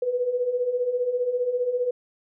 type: beating tone pair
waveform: sine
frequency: 481.4 / 496.4 Hz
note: B4 / B4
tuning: -44 / +9 cents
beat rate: 15 Hz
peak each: -29 / -23 dBFS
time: 0.02-1.91 s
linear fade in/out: 5 ms
effects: none